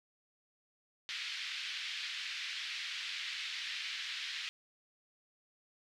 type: band-pass noise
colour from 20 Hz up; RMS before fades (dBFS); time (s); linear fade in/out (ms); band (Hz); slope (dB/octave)
white; -41; 1.09-4.49; 0; 1800 to 4100; 24
effects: none